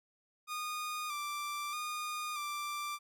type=tone with pitch steps; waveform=sawtooth; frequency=1228 / 1176 / 1222 / 1178 Hz; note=D#6 / D6 / D#6 / D6; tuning=-23 / +2 / -32 / +5 cents; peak=-33 dBFS; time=0.47-2.99 s; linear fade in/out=50 ms; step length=630 ms; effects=none